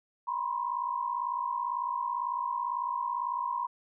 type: tone cluster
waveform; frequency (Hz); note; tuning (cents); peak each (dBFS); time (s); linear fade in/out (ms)
sine; 964 / 1022 / 1064; B5 / C6 / C6; -42 / -41 / +29; -32 / -35 / -36; 0.27-3.67; 10
effects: none